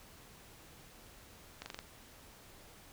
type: slowing click train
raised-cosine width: 0.2 ms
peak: -25 dBFS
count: 5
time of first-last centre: 1.62-1.79 s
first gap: 40 ms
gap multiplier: 1.04
effects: pink hiss -57 dBFS RMS until 2.92 s